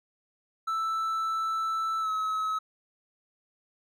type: tone with pitch glide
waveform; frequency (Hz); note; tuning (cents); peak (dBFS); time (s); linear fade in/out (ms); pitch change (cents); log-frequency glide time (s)
triangle; 1321 to 1285.6; E6 to E6; +3 to -44; -25; 0.67-2.59; 10; -47; 2-2.1
effects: none